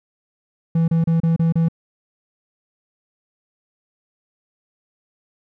triangle tone bursts, 164.9 Hz, E3, 1 cent sharp, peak -12 dBFS, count 6, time 0.75-1.685 s, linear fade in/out 5 ms, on 130 ms, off 31 ms, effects none

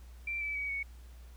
sine tone with pitch steps, 2351 / 2308 / 2266 / 2224 Hz, D7 / D7 / C#7 / C#7, +1 / -31 / +37 / +5 cents, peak -33 dBFS, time 0.27-0.83 s, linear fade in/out 5 ms, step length 140 ms, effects added 60 Hz sine -48 dBFS peak until 1.36 s + pink hiss -63 dBFS RMS until 1.36 s

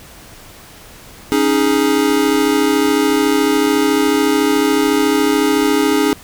square chord, C# suspended second, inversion none, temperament equal, 277.2 / 311.1 / 415.3 Hz, C#4 / D#4 / G#4, 0 / 0 / 0 cents, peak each -17 dBFS, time 1.32-6.13 s, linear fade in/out 0 ms, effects pink hiss -39 dBFS RMS until 6.23 s

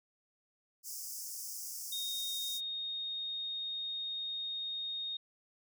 pink high-pass noise, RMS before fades -43 dBFS, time 0.83-2.61 s, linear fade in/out 50 ms, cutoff 5000 Hz, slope 96 dB/octave
sine tone, 3709 Hz, A#7, 9 cents flat, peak -36 dBFS, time 1.92-5.17 s, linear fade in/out 5 ms
effects none

